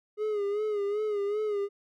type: tone with vibrato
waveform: triangle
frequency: 415.3 Hz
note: G#4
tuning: in tune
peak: -25 dBFS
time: 0.17-1.69 s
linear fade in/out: 50 ms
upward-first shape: sine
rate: 2.6 Hz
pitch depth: 64 cents each way
effects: none